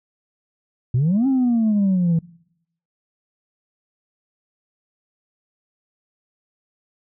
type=exponential two-way sweep; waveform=sine; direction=up then down; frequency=116.54 to 273.6 to 161.5 Hz; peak=-13 dBFS; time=0.94-2.19 s; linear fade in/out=5 ms; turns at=1.27 s; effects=noise-tail reverb RT60 0.7 s tail -22 dB re dry + tanh soft clip ceiling -13 dBFS